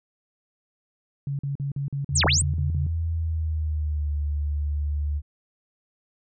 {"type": "tone bursts", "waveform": "sine", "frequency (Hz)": 140, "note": "C#3", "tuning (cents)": 18, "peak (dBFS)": -25, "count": 10, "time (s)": [1.27, 2.866], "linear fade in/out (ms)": 2, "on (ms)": 120, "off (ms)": 44}
{"type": "tone with pitch glide", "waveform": "sine", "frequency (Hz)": [82.41, 73.42], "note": ["E2", "D2"], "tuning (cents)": [0, 0], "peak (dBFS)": -23, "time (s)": [2.1, 5.22], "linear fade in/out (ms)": 50, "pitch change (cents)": -200, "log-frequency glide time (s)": [3.13, 4.11]}
{"type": "linear two-way sweep", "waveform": "sine", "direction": "down then up", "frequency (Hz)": [8870, 32.7, 8870], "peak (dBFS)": -19, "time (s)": [2.15, 2.42], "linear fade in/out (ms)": 10, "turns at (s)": 2.25}
{"effects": []}